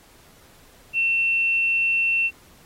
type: tone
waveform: sine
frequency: 2700 Hz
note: E7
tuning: 41 cents sharp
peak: -18 dBFS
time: 0.93-2.31 s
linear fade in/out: 50 ms
effects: pink hiss -53 dBFS RMS until 2.65 s + AAC 48 kbps